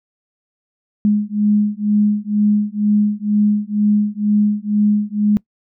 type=beating tone pair; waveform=sine; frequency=207.5 / 209.6 Hz; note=G#3 / G#3; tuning=-1 / +16 cents; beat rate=2.1 Hz; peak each=-16 dBFS; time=1.05-5.37 s; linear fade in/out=0 ms; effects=noise-tail reverb RT60 0.1 s tail -23 dB re dry